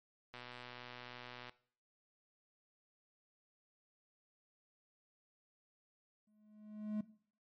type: click train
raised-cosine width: 0.3 ms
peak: -33 dBFS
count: 143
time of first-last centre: 0.34-1.494 s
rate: 123 Hz
type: tone with exponential growth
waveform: triangle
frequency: 212.2 Hz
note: G#3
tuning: 38 cents sharp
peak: -31 dBFS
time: 6.27-7.01 s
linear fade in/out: 5 ms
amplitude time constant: 160 ms
effects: noise-tail reverb RT60 0.5 s tail -18 dB re dry + MP3 48 kbps